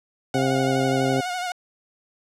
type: harmonic tone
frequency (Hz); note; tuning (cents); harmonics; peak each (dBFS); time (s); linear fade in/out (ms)
132.7; C3; +25; 1 / 2 / 3 / 4 / 5 / 6; -26 / -24 / -26 / -27 / -32 / -34; 0.34-1.21; 10
type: tone with vibrato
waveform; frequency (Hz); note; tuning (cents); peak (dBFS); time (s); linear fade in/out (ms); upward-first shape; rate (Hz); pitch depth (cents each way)
sawtooth; 724; F#5; -38; -22; 0.34-1.52; 2; sine; 12; 44
effects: low-pass 9000 Hz 12 dB/octave